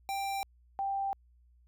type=tone pair in turn; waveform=square / sine; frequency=787 / 787 Hz; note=G5 / G5; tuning=+7 / +7 cents; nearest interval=unison; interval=0 cents; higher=neither; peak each=-33 / -30 dBFS; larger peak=second; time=0.09-0.43 / 0.79-1.13 s; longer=neither; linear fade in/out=0 ms; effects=added 60 Hz sine -60 dBFS peak until 1.67 s